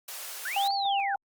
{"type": "high-pass noise", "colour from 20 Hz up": "white", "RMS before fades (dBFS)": -39, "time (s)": [0.08, 0.68], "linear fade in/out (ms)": 5, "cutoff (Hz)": 480, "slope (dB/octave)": 24}
{"type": "linear two-way sweep", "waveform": "sine", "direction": "up then down", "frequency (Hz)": [1396.9, 4648, 1396.9], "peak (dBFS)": -31, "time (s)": [0.45, 1.15], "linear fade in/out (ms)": 5, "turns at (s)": 0.73}
{"type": "tone with tremolo", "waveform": "sine", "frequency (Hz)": 794, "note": "G5", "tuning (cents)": 22, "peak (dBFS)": -24, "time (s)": [0.56, 1.16], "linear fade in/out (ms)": 5, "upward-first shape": "square", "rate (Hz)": 3.4, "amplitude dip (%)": 30}
{"effects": ["Opus 48 kbps"]}